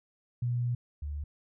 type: tone pair in turn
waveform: sine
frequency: 121.4 / 73.15 Hz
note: B2 / D2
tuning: -29 / -6 cents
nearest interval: major sixth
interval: 877 cents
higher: first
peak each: -27 / -33 dBFS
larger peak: first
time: 0.42-0.75 / 1.02-1.24 s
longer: first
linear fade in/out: 5 ms
effects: none